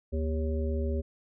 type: harmonic tone with a mistuned harmonic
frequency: 79.1 Hz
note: D#2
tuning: 29 cents sharp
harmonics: 1 / 3 / 5 / 7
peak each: -28 / -36 / -36 / -39 dBFS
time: 0.12-1.02 s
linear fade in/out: 20 ms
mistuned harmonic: 1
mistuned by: -120 cents
effects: none